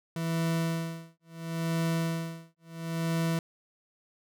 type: tone with tremolo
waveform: 40% pulse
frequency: 164.81 Hz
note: E3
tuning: in tune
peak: -25 dBFS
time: 0.16-3.39 s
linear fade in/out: 2 ms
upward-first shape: sine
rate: 0.73 Hz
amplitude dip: 100%
effects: none